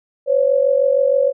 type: tone pair together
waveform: sine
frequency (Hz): 512 / 558.4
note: C5 / C#5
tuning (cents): -38 / +13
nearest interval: major second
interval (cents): 151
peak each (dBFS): -16 / -14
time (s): 0.26-1.33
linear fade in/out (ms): 50
effects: none